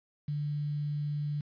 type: tone with quantisation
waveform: sine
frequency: 147.3 Hz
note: D3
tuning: 6 cents sharp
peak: -30 dBFS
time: 0.28-1.41 s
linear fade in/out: 5 ms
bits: 9
effects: resampled to 11025 Hz